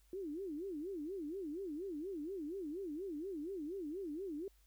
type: tone with vibrato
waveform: sine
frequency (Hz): 340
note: F4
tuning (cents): -46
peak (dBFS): -40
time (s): 0.13-4.48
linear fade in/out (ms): 2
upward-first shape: sine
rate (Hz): 4.2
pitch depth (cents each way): 280
effects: added 50 Hz sine -66 dBFS peak until 4.66 s + white hiss -74 dBFS RMS until 4.66 s